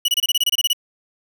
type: tone bursts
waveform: 40% pulse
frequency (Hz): 2934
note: F#7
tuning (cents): -15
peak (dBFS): -14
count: 12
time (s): 0.05-0.732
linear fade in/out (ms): 5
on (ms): 33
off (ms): 26
effects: none